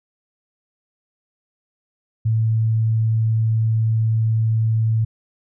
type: tone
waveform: sine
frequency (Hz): 111.5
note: A2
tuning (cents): +23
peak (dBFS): -15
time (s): 2.25-5.05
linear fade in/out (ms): 10
effects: none